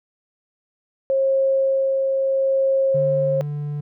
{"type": "tone with tremolo", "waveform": "sine", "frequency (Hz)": 538, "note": "C5", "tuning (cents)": 48, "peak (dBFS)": -15, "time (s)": [1.1, 3.41], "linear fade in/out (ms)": 0, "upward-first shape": "sine", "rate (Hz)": 0.76, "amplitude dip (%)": 25}
{"type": "tone", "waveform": "triangle", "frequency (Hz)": 146.83, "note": "D3", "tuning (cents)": 0, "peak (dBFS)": -22, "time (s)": [2.94, 3.81], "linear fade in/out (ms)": 10}
{"effects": []}